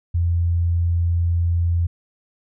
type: tone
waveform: sine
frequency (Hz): 85.5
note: F2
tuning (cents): -36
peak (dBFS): -16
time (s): 0.14-1.87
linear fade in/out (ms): 10
effects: none